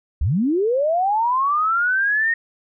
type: linear sweep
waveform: sine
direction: up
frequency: 54.1 to 1864.7 Hz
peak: -16 dBFS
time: 0.21-2.34 s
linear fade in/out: 5 ms
effects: none